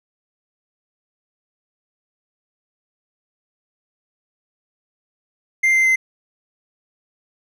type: tone with pitch steps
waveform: triangle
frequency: 2095 / 2081 / 2066 Hz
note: C7 / C7 / C7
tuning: +2 / -10 / -22 cents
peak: -11 dBFS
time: 5.63-5.96 s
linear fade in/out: 10 ms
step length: 110 ms
effects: none